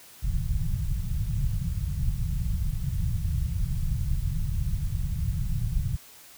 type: low-pass noise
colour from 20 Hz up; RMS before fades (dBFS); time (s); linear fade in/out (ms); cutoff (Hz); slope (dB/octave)
pink; -27; 0.22-5.97; 20; 160; 48
effects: white hiss -50 dBFS RMS until 6.37 s